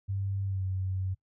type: tone with pitch glide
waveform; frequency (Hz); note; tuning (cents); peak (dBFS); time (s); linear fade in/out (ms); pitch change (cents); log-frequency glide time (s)
sine; 98 to 94.23; G2 to F#2; 0 to +32; -29; 0.08-1.15; 20; -68; 0.45-0.64
effects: noise-tail reverb RT60 0.1 s tail -20 dB re dry